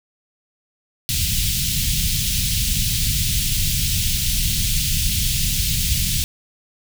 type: band-stop noise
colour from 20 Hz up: pink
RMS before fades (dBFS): -20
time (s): 1.09-6.24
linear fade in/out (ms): 0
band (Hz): 160 to 2900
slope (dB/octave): 24
effects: none